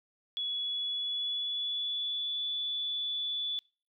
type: tone with pitch glide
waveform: sine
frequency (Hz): 3386 to 3457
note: G#7 to A7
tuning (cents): +33 to -31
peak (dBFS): -31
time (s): 0.37-3.59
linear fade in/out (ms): 0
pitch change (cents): +36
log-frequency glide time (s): 0.57-2.47
effects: noise-tail reverb RT60 0.4 s tail -25 dB re dry